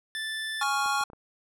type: tone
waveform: 25% pulse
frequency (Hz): 1760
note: A6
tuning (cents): 0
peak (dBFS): -27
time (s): 0.15-0.63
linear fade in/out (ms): 0
type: chord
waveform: square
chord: Db major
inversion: second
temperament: equal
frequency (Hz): 830.6 / 1108.7 / 1396.9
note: Ab5 / Db6 / F6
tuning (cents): 0 / 0 / 0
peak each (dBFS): -30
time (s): 0.61-1.04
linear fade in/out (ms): 5
type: clicks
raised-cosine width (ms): 1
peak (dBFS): -32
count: 4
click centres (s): 0.86 / 1.011 / 1.101 / 1.133
effects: low-pass 11000 Hz 12 dB/octave